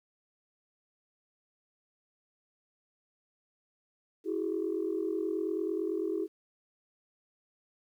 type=tone cluster; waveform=sine; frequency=327.3 / 376.8 / 416 Hz; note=E4 / F#4 / G#4; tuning=-12 / +32 / +3 cents; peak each=-33 / -34 / -34 dBFS; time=4.24-6.28 s; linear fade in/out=50 ms; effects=tanh soft clip ceiling -21 dBFS + 11-bit